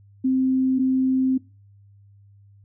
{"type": "tone pair in turn", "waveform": "sine", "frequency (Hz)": [260.9, 260.9], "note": ["C4", "C4"], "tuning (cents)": [-5, -5], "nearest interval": "unison", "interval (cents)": 0, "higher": "neither", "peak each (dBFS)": -17, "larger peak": "neither", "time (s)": [[0.24, 0.79], [0.79, 1.38]], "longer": "second", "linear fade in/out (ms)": 10, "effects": ["noise-tail reverb RT60 0.3 s tail -21 dB re dry", "added 100 Hz sine -49 dBFS peak until 2.64 s"]}